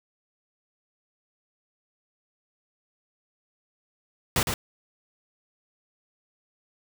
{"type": "noise with echo", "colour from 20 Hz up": "pink", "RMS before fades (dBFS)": -23, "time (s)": [4.36, 4.43], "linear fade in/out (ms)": 2, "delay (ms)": 110, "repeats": 1, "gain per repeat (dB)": -5, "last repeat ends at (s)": 4.54, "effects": []}